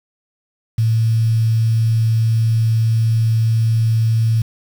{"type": "tone with quantisation", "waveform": "sine", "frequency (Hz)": 112.7, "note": "A2", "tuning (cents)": 42, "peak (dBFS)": -12, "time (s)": [0.78, 4.42], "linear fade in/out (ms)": 5, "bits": 6, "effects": []}